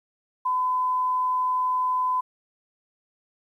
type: tone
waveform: sine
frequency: 1011 Hz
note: B5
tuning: 40 cents sharp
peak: -21 dBFS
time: 0.45-2.21 s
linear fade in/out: 10 ms
effects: 10-bit